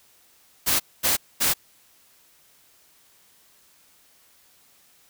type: noise bursts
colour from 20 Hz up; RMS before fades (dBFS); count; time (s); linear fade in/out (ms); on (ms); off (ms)
white; -21; 3; 0.66-1.54; 20; 140; 230
effects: white hiss -58 dBFS RMS until 5.09 s